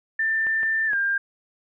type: tone with pitch glide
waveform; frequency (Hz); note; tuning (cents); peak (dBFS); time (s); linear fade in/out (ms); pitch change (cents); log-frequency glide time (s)
sine; 1784 to 1598.6; A6 to G6; +23 to +33; -20; 0.19-1.18; 5; -190; 0.87-0.95
type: clicks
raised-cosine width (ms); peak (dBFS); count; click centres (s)
0.5; -23; 3; 0.468 / 0.632 / 0.933
effects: none